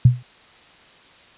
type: tone with exponential decay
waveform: sine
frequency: 123.47 Hz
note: B2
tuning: in tune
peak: -4 dBFS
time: 0.05-0.23 s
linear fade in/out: 5 ms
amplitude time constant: 38 ms
effects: white hiss -49 dBFS RMS until 1.37 s + resampled to 8000 Hz